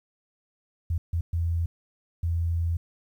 sine tone bursts at uneven times, 84.1 Hz, E2, 35 cents sharp, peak -23 dBFS, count 4, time 0.9-0.98 / 1.13-1.21 / 1.33-1.66 / 2.23-2.77 s, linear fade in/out 5 ms, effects 10-bit

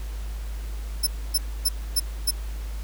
15% pulse tone bursts, 5310 Hz, E8, 12 cents sharp, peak -13 dBFS, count 5, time 1.03-2.31 s, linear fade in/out 10 ms, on 40 ms, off 270 ms, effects added 52 Hz sine -29 dBFS peak until 2.83 s + pink hiss -46 dBFS RMS until 2.83 s

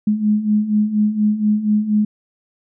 sine beating tone pair, 208.3 / 212.5 Hz, G#3 / G#3, +5 / +40 cents, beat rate 4.2 Hz, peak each -20 / -15 dBFS, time 0.07-2.05 s, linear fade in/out 5 ms, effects none

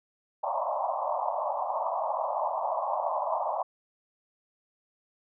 pink band-pass noise, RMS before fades -30 dBFS, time 0.43-3.63 s, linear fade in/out 10 ms, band 580 to 1100 Hz, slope 96 dB/octave, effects none

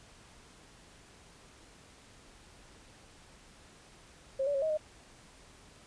sine tone with pitch steps, 537 / 574 / 547 / 631 / 615 Hz, C5 / D5 / C#5 / D#5 / D#5, +45 / -40 / -23 / +24 / -20 cents, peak -28 dBFS, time 4.39-4.775 s, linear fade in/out 10 ms, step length 77 ms, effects pink hiss -57 dBFS RMS until 5.86 s + resampled to 22050 Hz

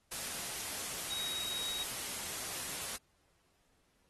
sine tone in noise, 3800 Hz, A#7, 33 cents sharp, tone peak -38 dBFS, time 1.1-1.84 s, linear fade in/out 10 ms, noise white, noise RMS -40 dBFS, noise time 0.11-2.97 s, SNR -1 dB, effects pink hiss -74 dBFS RMS until 4.09 s + AAC 32 kbps

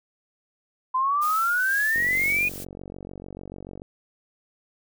sine exponential sweep, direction up, 1018 to 2489 Hz, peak -20 dBFS, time 0.94-2.49 s, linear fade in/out 10 ms
blue noise with tremolo, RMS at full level -35 dBFS, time 1.21-2.65 s, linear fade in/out 20 ms, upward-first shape sine, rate 2.1 Hz, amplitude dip 40%
click train, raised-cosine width 2 ms, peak -25 dBFS, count 88, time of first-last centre 1.96-3.819 s, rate 46.8 Hz
effects none

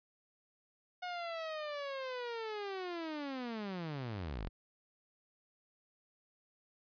sawtooth linear sweep, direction down, 727 to 36.21 Hz, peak -35 dBFS, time 1.02-4.49 s, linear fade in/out 10 ms, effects resampled to 11025 Hz

